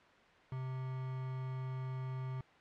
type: tone with quantisation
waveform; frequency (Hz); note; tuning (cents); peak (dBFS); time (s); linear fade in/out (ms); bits
triangle; 130; C3; -11; -36; 0.52-2.41; 2; 8
effects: white hiss -61 dBFS RMS until 2.6 s + low-pass 2000 Hz 12 dB/octave